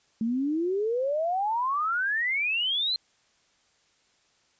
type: exponential sweep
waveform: sine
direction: up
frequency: 218.1 to 4186 Hz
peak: -24 dBFS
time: 0.21-2.96 s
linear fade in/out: 2 ms
effects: white hiss -66 dBFS RMS until 4.59 s + resampled to 16000 Hz